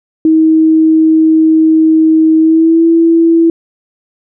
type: tone with pitch glide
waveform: sine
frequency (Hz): 318 to 331.3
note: D#4 to E4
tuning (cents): +38 to +9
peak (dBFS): -4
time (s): 0.25-3.5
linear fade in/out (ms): 2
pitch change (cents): +71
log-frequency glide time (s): 2.39-2.85
effects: none